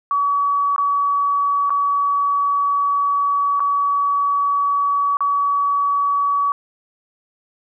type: tone with dropouts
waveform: sine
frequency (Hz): 1136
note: C#6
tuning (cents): +42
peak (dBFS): -15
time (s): 0.11-6.52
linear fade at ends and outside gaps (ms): 1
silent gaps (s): 0.762-0.781 / 1.696-1.704 / 3.596-3.603 / 5.17-5.206
effects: none